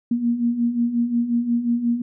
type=beating tone pair; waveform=sine; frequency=233.1 / 238.7 Hz; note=A#3 / A#3; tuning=0 / +41 cents; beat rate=5.6 Hz; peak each=-25 / -19 dBFS; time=0.11-2.02 s; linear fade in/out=5 ms; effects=none